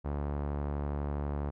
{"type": "tone with low-pass filter", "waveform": "sawtooth", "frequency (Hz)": 72.2, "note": "D2", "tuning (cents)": -29, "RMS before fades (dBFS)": -34, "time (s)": [0.04, 1.51], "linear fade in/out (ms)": 20, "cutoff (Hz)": 1000, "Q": 1.1, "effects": []}